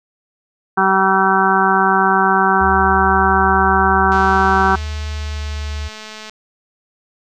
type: harmonic tone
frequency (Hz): 191.7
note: G3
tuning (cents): -38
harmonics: 1 / 2 / 4 / 5 / 6 / 7 / 8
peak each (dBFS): -21 / -20 / -17 / -18 / -19 / -19 / -18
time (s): 0.77-4.76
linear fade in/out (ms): 10
type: tone with pitch glide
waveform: sine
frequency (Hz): 76.4 to 73.58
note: D#2 to D2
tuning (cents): -31 to +4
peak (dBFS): -21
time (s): 2.6-5.89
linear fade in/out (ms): 20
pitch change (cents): -65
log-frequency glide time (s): 4.73-5.56
type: click train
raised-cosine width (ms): 0.2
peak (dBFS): -16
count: 471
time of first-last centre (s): 4.12-6.296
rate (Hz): 216
effects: none